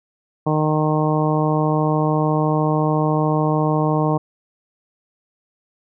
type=harmonic tone; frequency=153.8 Hz; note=D#3; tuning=20 cents flat; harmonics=1 / 2 / 3 / 4 / 5 / 6 / 7; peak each=-19 / -22 / -24 / -25 / -26 / -27 / -27 dBFS; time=0.46-4.18 s; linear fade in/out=10 ms; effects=none